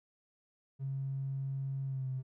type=tone with pitch glide; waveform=triangle; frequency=135.8 to 130.64 Hz; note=C#3 to C3; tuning=-35 to -2 cents; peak=-30 dBFS; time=0.79-2.23 s; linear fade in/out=50 ms; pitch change=-67 cents; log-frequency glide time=1.85-2.08 s; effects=tanh soft clip ceiling -32 dBFS